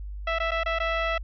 15% pulse tone with dropouts, 659.3 Hz, E5, in tune, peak -18 dBFS, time 0.27-1.18 s, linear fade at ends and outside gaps 5 ms, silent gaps 0.387-0.4 / 0.509-0.516 / 0.635-0.659 / 0.788-0.8 s, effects added 50 Hz sine -33 dBFS peak until 1.23 s + resampled to 11025 Hz

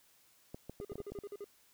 clicks, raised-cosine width 2 ms, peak -30 dBFS, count 8, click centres 0.545 / 0.696 / 0.801 / 0.919 / 0.956 / 1.003 / 1.12 / 1.188 s
triangle tone bursts, 406.8 Hz, G#4, 36 cents flat, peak -39 dBFS, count 8, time 0.81-1.443 s, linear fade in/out 2 ms, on 38 ms, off 47 ms
effects white hiss -67 dBFS RMS until 1.73 s

